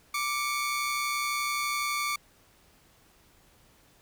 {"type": "tone pair together", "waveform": "sawtooth", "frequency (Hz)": [1174.4, 2217], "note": ["D6", "C#7"], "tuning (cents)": [0, 0], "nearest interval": "major seventh", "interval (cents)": 1100, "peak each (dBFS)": [-26, -29], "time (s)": [0.14, 2.16], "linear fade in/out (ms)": 5, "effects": ["pink hiss -61 dBFS RMS until 4.01 s"]}